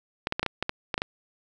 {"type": "clicks", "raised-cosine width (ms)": 0.3, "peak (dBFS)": -10, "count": 10, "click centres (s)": [0.271, 0.324, 0.395, 0.43, 0.463, 0.626, 0.694, 0.942, 0.979, 1.019], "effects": []}